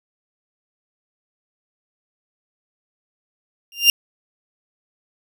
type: tone with exponential growth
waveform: 30% pulse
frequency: 2794 Hz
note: F7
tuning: in tune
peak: -3 dBFS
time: 3.72-3.9 s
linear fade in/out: 1 ms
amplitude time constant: 39 ms
effects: none